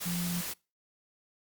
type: tone in noise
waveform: sine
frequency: 174.61 Hz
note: F3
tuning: in tune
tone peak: -31 dBFS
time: 0.05-0.42 s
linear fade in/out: 20 ms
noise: white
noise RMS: -37 dBFS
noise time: 0-0.54 s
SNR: +3 dB
effects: noise-tail reverb RT60 0.3 s tail -25 dB re dry + Opus 48 kbps